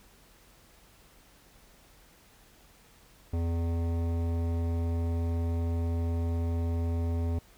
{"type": "tone with hard clipping", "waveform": "sine", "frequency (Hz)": 84, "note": "E2", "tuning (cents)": 33, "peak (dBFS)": -29, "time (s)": [3.33, 7.39], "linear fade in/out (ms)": 5, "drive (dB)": 15, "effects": ["added 44 Hz sine -63 dBFS peak until 7.57 s", "pink hiss -59 dBFS RMS until 7.57 s"]}